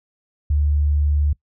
sine tone, 73.42 Hz, D2, in tune, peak -15 dBFS, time 0.5-1.33 s, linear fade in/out 5 ms, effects noise-tail reverb RT60 0.1 s tail -22 dB re dry

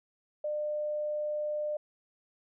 sine tone, 600 Hz, D5, 37 cents sharp, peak -30 dBFS, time 0.44-1.77 s, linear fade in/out 5 ms, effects none

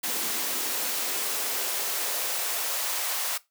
white noise with high-pass filter sweep, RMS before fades -29 dBFS, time 0.03-3.38 s, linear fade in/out 10 ms, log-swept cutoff 240 to 740 Hz, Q 1.3, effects noise-tail reverb RT60 0.2 s tail -19 dB re dry

